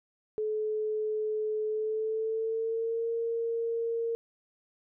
sine tone with pitch glide, 430 to 460.9 Hz, A4 to A#4, -40 to -20 cents, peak -28 dBFS, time 0.38-4.15 s, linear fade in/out 0 ms, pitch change +120 cents, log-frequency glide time 1.67-3.1 s, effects none

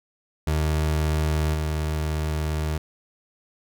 30% pulse tone with level steps, 77.2 Hz, D#2, 13 cents flat, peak -18 / -21 dBFS, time 0.47-2.78 s, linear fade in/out 5 ms, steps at 1.53 s, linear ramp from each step 20 ms, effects none

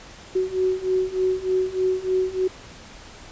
sine beating tone pair, 370.8 / 374.1 Hz, F#4 / F#4, +4 / +19 cents, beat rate 3.3 Hz, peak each -24 / -22 dBFS, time 0.35-2.48 s, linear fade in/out 10 ms, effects pink hiss -43 dBFS RMS until 3.31 s + resampled to 16000 Hz

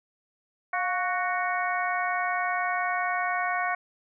harmonic tone with a mistuned harmonic, 370 Hz, F#4, in tune, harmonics 2 / 3 / 4 / 5 / 6, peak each -29 / -31 / -32 / -33 / -34 dBFS, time 0.73-3.75 s, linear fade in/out 5 ms, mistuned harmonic 2, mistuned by -61 cents, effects none

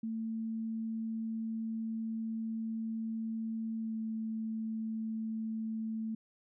sine tone with pitch glide, 223.7 to 221.5 Hz, A3 to A3, +29 to +12 cents, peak -34 dBFS, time 0.03-6.15 s, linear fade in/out 5 ms, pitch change -17 cents, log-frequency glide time 3.8-3.95 s, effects none

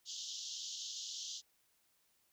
white band-pass noise, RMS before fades -45 dBFS, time 0.05-1.42 s, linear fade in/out 50 ms, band 3000 to 6900 Hz, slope 96 dB/octave, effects white hiss -75 dBFS RMS until 2.32 s

